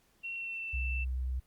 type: tone with pitch glide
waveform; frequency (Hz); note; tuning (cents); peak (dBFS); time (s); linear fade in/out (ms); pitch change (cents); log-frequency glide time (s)
sine; 2726 to 2664; F7 to E7; -43 to +18; -36; 0.23-1.05; 20; -39; 0.35-0.74
type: tone with vibrato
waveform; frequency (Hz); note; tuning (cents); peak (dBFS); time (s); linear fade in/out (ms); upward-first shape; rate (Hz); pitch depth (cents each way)
sine; 63.7; C2; -46; -31; 0.73-1.4; 10; triangle; 9.2; 8
effects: pink hiss -69 dBFS RMS until 1.46 s + Opus 48 kbps